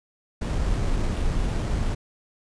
brown noise with sample-and-hold, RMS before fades -24 dBFS, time 0.41-1.95 s, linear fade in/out 10 ms, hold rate 6300 Hz, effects resampled to 22050 Hz

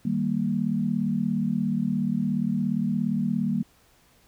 sine chord, Eb major, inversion none, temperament equal, 155.56 / 196 / 233.1 Hz, Eb3 / G3 / Bb3, 0 / 0 / 0 cents, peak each -30 / -26 / -26 dBFS, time 0.05-3.63 s, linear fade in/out 5 ms, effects pink hiss -60 dBFS RMS until 4.27 s

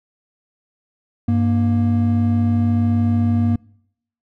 triangle tone pair together, 98.8 / 235 Hz, G2 / A#3, +14 / +14 cents, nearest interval octave + minor third, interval 1500 cents, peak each -15 dBFS, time 1.28-3.56 s, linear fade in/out 5 ms, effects noise-tail reverb RT60 0.7 s tail -25 dB re dry

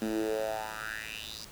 10% pulse tone with high-pass filter sweep, 109 Hz, A2, 16 cents flat, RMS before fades -35 dBFS, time 0.02-1.45 s, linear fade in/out 0 ms, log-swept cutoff 230 to 5100 Hz, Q 4.8, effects pink hiss -50 dBFS RMS until 1.51 s

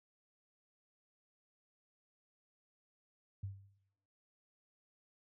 sine tone with exponential decay, 98.1 Hz, G2, 2 cents sharp, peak -36 dBFS, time 3.43-3.78 s, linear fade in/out 5 ms, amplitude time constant 74 ms, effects noise-tail reverb RT60 1.0 s tail -24 dB re dry + high-pass 60 Hz 12 dB/octave

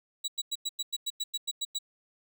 30% pulse tone bursts, 3900 Hz, B7, 23 cents flat, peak -27 dBFS, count 12, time 0.24-1.788 s, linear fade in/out 10 ms, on 41 ms, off 96 ms, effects none

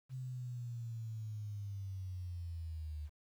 sine linear sweep, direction down, 130.81 to 73.42 Hz, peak -40 dBFS, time 0.09-3.1 s, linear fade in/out 50 ms, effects 11-bit

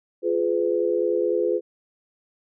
sine chord, F diminished, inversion none, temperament just, 349.2 / 419.1 / 502.9 Hz, F4 / Ab4 / Cb5, 0 / +16 / +31 cents, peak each -24 dBFS, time 0.22-1.61 s, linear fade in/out 50 ms, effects none

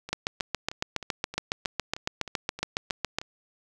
two click trains, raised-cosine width 0.2 ms, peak -9 / -21 dBFS, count 23 / 11, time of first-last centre 0.13-3.186 / 0.09-3.215 s, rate 7.2 / 3.2 Hz, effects none

